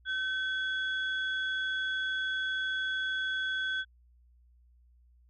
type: tone pair together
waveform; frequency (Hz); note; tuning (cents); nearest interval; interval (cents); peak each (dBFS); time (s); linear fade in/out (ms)
sine; 1534 / 3367; G6 / G#7; -38 / +23; octave + major second; 1361; -30 / -36; 0.05-3.85; 50
effects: tanh soft clip ceiling -22 dBFS + added 60 Hz sine -59 dBFS peak until 5.29 s